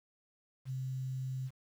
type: tone with quantisation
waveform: sine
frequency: 130.81 Hz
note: C3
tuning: in tune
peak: -35 dBFS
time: 0.65-1.51 s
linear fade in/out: 50 ms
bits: 10
effects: none